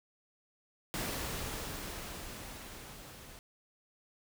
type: noise with level ramp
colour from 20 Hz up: pink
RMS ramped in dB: -36 to -52 dBFS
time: 0.94-3.39 s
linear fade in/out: 0 ms
effects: none